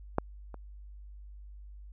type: clicks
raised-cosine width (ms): 1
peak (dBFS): -12 / -30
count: 2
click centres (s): 0.184 / 0.543
effects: added 50 Hz sine -45 dBFS peak until 1.92 s